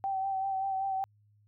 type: tone with vibrato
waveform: sine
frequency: 773 Hz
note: G5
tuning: 24 cents flat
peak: -29 dBFS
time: 0.04-1.04 s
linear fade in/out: 0 ms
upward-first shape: sine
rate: 5.2 Hz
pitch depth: 27 cents each way
effects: added 104 Hz sine -62 dBFS peak until 1.47 s